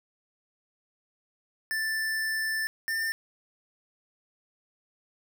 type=tone pair in turn; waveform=square; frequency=1765 / 1796.9 Hz; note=A6 / A6; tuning=+5 / +36 cents; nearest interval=unison; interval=31 cents; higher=second; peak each=-28 dBFS; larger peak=neither; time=1.71-2.67 / 2.88-3.12 s; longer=first; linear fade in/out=0 ms; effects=none